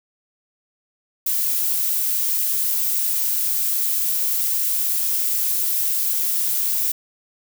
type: noise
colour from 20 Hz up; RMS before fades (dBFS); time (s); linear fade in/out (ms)
violet; -21; 1.26-6.92; 5
effects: none